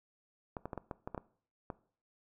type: clicks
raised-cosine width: 1 ms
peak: -25 dBFS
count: 9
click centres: 0.568 / 0.656 / 0.732 / 0.777 / 0.912 / 1.075 / 1.147 / 1.178 / 1.702 s
effects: noise-tail reverb RT60 0.5 s tail -19 dB re dry